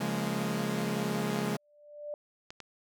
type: chord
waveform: sawtooth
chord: Bb minor seventh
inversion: first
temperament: equal with one note detuned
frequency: 138.59 / 174.61 / 207.7 / 229.3 Hz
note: Db3 / F3 / Ab3 / Bb3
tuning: 0 / 0 / 0 / -28 cents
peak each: -33 / -32 / -29 / -33 dBFS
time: 0-1.57 s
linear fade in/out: 10 ms
type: tone with exponential growth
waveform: sine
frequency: 590 Hz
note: D5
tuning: 8 cents sharp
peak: -33 dBFS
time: 1.54-2.14 s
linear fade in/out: 1 ms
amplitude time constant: 130 ms
type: clicks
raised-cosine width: 0.2 ms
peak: -26 dBFS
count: 2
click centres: 2.505 / 2.603 s
effects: none